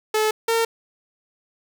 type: tone pair in turn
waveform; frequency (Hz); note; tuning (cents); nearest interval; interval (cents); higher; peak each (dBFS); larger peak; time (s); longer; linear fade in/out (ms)
sawtooth; 432 / 456.6; A4 / A#4; -32 / -36; minor second; 96; second; -14; neither; 0.14-0.31 / 0.48-0.65; neither; 5
effects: none